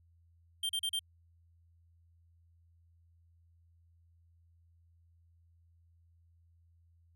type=tone bursts; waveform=square; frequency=3165 Hz; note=G7; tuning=16 cents sharp; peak=-32 dBFS; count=4; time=0.63-0.993 s; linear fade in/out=5 ms; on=63 ms; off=37 ms; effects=added 84 Hz sine -63 dBFS peak until 7.15 s